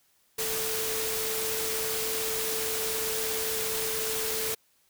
sine tone in noise, 442.2 Hz, A4, 9 cents sharp, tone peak -34 dBFS, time 0.38-4.55 s, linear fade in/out 10 ms, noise white, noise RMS -31 dBFS, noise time 0.38-4.55 s, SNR -6 dB, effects white hiss -67 dBFS RMS until 4.89 s

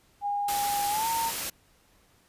sine tone with pitch glide, 814 to 913.7 Hz, G#5 to A#5, -35 to -35 cents, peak -26 dBFS, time 0.21-1.32 s, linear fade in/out 50 ms, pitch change +200 cents, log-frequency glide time 0.89-1.07 s
white noise, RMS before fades -32 dBFS, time 0.48-1.5 s, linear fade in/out 5 ms
effects pink hiss -63 dBFS RMS until 2.28 s + resampled to 32000 Hz

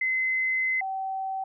sine tone pair in turn, 2050 / 767.9 Hz, C7 / G5, -36 / -36 cents, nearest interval octave + perfect fourth, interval 1700 cents, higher first, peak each -23 / -28 dBFS, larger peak first, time 0.01-0.81 / 0.81-1.44 s, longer first, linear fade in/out 5 ms, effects none

